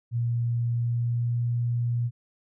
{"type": "tone with pitch glide", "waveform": "sine", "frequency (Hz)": [118.4, 119.5], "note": ["A#2", "A#2"], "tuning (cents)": [27, 43], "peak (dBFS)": -23, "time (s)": [0.11, 2.11], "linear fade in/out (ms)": 50, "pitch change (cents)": 16, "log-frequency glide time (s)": [0.71, 1.43], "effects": []}